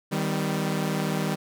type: chord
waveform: sawtooth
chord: Eb augmented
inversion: none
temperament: equal with one note detuned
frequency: 155.56 / 196 / 253.3 Hz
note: Eb3 / G3 / B3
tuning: 0 / 0 / +44 cents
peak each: -24 / -24 / -30 dBFS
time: 0.11-1.36 s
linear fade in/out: 20 ms
effects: none